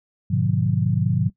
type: chord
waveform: sine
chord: G# diminished seventh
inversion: none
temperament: just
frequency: 103.83 / 124.59 / 149.51 / 179.41 Hz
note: G#2 / B2 / D3 / F3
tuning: 0 / +16 / +31 / +47 cents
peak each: -23 dBFS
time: 0.3-1.3 s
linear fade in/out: 10 ms
effects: noise-tail reverb RT60 0.1 s tail -20 dB re dry